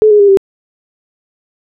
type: tone with pitch steps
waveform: sine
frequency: 430.7 / 416.8 / 403.3 / 390.2 Hz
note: A4 / G#4 / G4 / G4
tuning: -37 / +6 / +49 / -8 cents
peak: -3 dBFS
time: 0.02-0.372 s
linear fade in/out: 0 ms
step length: 88 ms
effects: none